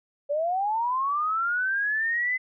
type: linear sweep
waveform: sine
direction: up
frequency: 560 to 2039 Hz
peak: -23 dBFS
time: 0.29-2.38 s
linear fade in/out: 20 ms
effects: none